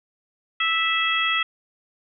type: harmonic tone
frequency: 657 Hz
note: E5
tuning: 6 cents flat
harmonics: 2 / 3 / 4 / 5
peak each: -25 / -25 / -25 / -25 dBFS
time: 0.6-1.43 s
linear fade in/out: 5 ms
effects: none